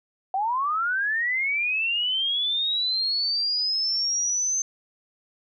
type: linear sweep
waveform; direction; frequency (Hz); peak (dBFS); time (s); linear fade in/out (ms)
sine; up; 740 to 6272; -22; 0.34-4.62; 2
effects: none